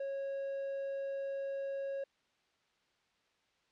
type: tone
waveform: triangle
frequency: 549 Hz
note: C#5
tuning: 17 cents flat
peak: -34 dBFS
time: 0-2.04 s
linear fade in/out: 5 ms
effects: white hiss -74 dBFS RMS until 3.71 s + low-pass 4000 Hz 12 dB/octave